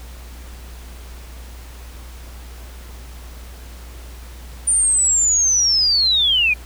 sine linear sweep, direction down, 9210 to 2379 Hz, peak -13 dBFS, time 4.67-6.54 s, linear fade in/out 10 ms, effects added 60 Hz sine -34 dBFS peak until 6.65 s + pink hiss -43 dBFS RMS until 6.65 s

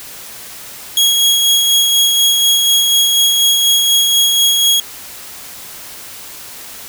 sawtooth tone with tremolo, 3308 Hz, G#7, 8 cents flat, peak -5 dBFS, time 0.97-4.8 s, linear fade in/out 2 ms, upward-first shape sine, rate 4.1 Hz, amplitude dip 30%, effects white hiss -32 dBFS RMS until 6.88 s

